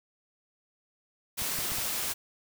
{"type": "noise", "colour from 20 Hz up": "white", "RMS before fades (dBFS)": -32, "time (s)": [1.37, 2.14], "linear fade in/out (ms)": 20}
{"type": "clicks", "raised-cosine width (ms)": 5, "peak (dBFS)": -30, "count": 4, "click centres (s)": [1.42, 1.588, 1.719, 1.785]}
{"effects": []}